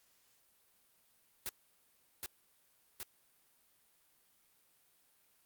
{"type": "noise with echo", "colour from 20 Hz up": "white", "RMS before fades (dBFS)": -39, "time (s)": [1.46, 1.49], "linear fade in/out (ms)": 0, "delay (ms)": 770, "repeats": 2, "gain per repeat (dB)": -2, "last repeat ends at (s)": 3.03, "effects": ["white hiss -71 dBFS RMS until 5.45 s", "Opus 48 kbps"]}